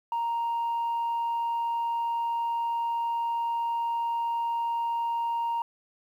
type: tone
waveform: sine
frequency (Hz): 932.3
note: A#5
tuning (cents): 0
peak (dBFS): -24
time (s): 0.12-5.62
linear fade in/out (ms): 2
effects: tanh soft clip ceiling -24 dBFS + 10-bit